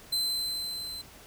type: tone with level ramp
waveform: 40% pulse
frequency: 4072 Hz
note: C8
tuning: 48 cents flat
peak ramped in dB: -24 to -36 dBFS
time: 0.12-1.02 s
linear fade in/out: 10 ms
effects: pink hiss -51 dBFS RMS until 1.26 s